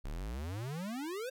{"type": "exponential sweep", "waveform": "square", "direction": "up", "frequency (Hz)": [32.13, 538], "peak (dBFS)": -38, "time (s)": [0.04, 1.3], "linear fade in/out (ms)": 10, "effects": ["13-bit"]}